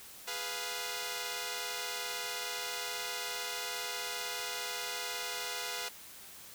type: chord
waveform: 5% pulse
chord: F diminished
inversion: first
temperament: equal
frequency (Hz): 415.3 / 493.9 / 698.5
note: Ab4 / Cb5 / F5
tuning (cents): 0 / 0 / 0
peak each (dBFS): -32 / -28 / -29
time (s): 0.27-5.89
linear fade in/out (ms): 10
effects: white hiss -51 dBFS RMS until 6.54 s